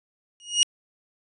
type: tone with exponential growth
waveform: 25% pulse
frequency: 2877 Hz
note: F#7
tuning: 49 cents flat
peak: -9 dBFS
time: 0.4-0.63 s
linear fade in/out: 0 ms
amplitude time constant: 50 ms
effects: resampled to 22050 Hz